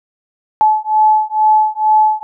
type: beating tone pair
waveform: sine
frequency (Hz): 860 / 862.2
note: A5 / A5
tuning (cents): -40 / -35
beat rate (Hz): 2.2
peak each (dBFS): -12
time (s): 0.61-2.23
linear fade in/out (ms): 0
effects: none